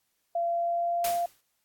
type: tone with pitch glide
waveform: sine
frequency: 684 to 692.7 Hz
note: F5 to F5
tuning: -36 to -14 cents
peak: -25 dBFS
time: 0.35-1.26 s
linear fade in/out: 5 ms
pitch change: +22 cents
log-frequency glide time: 0.49-1.15 s
type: noise with exponential decay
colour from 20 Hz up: white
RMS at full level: -30 dBFS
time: 1.04-1.41 s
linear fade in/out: 5 ms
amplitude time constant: 79 ms
effects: white hiss -75 dBFS RMS until 1.64 s + AAC 64 kbps